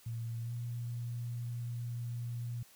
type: tone with pitch glide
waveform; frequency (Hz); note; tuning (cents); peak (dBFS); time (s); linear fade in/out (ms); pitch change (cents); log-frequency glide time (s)
sine; 115.5 to 119.37; A#2 to A#2; -16 to +42; -36; 0.06-2.63; 5; +58; 0.42-0.51
effects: white hiss -61 dBFS RMS until 2.75 s